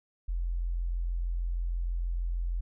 sine tone, 43.17 Hz, F1, 19 cents flat, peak -28 dBFS, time 0.28-2.61 s, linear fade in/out 10 ms, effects none

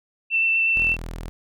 sine tone with vibrato, 2677 Hz, E7, 26 cents sharp, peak -17 dBFS, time 0.3-0.97 s, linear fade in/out 50 ms, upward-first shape triangle, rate 8.2 Hz, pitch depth 12 cents each way
sawtooth tone, 41.2 Hz, E1, in tune, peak -27 dBFS, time 0.76-1.29 s, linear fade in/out 0 ms
effects none

